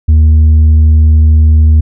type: tone with tanh clipping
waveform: sine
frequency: 77.78 Hz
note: D#2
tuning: in tune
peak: -3 dBFS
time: 0.08-1.81 s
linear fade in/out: 10 ms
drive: 3 dB
effects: none